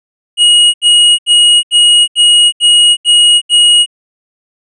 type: tone bursts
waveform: square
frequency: 2890 Hz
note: F#7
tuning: 41 cents flat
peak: -4 dBFS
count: 8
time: 0.37-3.862 s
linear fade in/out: 50 ms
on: 370 ms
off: 76 ms
effects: resampled to 22050 Hz